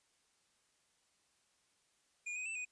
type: tone with pitch steps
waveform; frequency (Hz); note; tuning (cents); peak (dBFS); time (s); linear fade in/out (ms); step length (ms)
square; 2431 / 2504 / 2657 / 2487; D#7 / D#7 / E7 / D#7; -41 / +10 / +13 / -1; -40; 2.26-2.652; 10; 98
effects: white hiss -75 dBFS RMS until 2.71 s + resampled to 22050 Hz